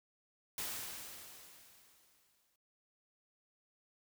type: noise with exponential decay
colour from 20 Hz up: white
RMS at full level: -39 dBFS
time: 0.58-2.56 s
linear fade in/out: 2 ms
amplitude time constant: 430 ms
effects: noise-tail reverb RT60 0.2 s tail -25 dB re dry